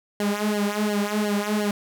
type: tone with flanger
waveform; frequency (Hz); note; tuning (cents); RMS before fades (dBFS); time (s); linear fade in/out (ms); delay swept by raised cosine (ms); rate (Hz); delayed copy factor
sawtooth; 207.7; G#3; 0; -24; 0.2-1.71; 2; 0.8 to 4.6; 2.8; -1
effects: none